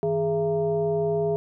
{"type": "tone with frequency modulation", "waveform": "sine", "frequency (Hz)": 415.3, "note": "G#4", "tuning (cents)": 0, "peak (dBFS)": -21, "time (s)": [0.03, 1.36], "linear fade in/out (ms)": 0, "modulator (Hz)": 256, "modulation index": 0.86, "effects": []}